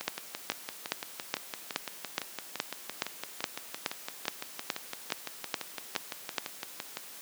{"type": "two click trains", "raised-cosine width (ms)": 0.2, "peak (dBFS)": [-17, -10], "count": [42, 16], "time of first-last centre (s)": [[0.01, 6.971], [0.08, 6.383]], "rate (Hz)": [5.89, 2.38], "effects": ["white hiss -47 dBFS RMS until 7.21 s", "high-pass 200 Hz 12 dB/octave"]}